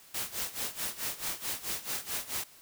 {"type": "noise with tremolo", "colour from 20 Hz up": "white", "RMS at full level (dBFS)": -33, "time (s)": [0.14, 2.44], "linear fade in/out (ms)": 5, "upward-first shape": "sine", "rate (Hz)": 4.6, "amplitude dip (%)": 85, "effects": ["white hiss -56 dBFS RMS until 2.61 s"]}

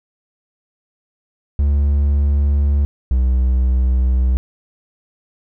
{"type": "tone pair in turn", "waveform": "triangle", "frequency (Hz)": [71.4, 63.3], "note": ["D2", "B1"], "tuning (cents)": [-48, 43], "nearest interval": "major second", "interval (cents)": 209, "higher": "first", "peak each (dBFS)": -10, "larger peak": "neither", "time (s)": [[1.59, 2.85], [3.11, 4.37]], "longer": "neither", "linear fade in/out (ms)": 0, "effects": []}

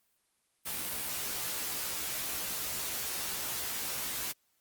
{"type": "noise with comb filter", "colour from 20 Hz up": "white", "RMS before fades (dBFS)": -36, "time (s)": [0.65, 4.33], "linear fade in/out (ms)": 20, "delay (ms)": 16, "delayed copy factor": 0.8, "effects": ["white hiss -74 dBFS RMS until 4.6 s", "Opus 32 kbps"]}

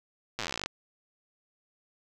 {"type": "slowing click train", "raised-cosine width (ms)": 0.2, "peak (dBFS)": -15, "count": 20, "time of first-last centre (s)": [0.39, 0.66], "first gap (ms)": 8, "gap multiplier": 1.06, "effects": []}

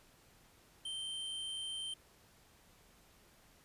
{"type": "tone", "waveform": "square", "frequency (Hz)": 3124, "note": "G7", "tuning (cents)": -7, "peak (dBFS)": -40, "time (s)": [0.85, 1.94], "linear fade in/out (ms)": 5, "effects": ["pink hiss -65 dBFS RMS until 3.64 s", "resampled to 32000 Hz"]}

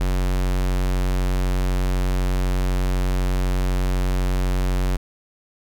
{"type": "tone", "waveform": "square", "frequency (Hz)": 46, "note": "F#1", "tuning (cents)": -9, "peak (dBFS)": -19, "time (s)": [0, 4.97], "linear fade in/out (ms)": 10, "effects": []}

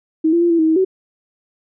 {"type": "tone with pitch steps", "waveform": "sine", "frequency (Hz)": [317.8, 340.2, 344.7, 334.7, 317.6, 319.5, 377.2], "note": ["D#4", "F4", "F4", "E4", "D#4", "D#4", "F#4"], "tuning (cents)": [37, -45, -23, 26, 36, 46, 33], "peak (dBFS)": -11, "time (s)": [0.24, 0.849], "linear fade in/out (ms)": 10, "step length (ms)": 87, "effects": []}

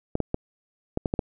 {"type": "clicks", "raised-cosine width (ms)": 2, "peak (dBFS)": -11, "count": 7, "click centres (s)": [0.154, 0.203, 0.344, 0.974, 1.058, 1.139, 1.192], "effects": []}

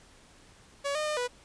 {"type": "tone with pitch steps", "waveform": "sawtooth", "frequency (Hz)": [564, 610, 606, 491.2], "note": ["C#5", "D#5", "D#5", "B4"], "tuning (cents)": [30, -34, -46, -9], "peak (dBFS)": -25, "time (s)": [0.84, 1.28], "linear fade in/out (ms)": 20, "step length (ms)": 110, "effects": ["pink hiss -57 dBFS RMS until 1.44 s", "resampled to 22050 Hz"]}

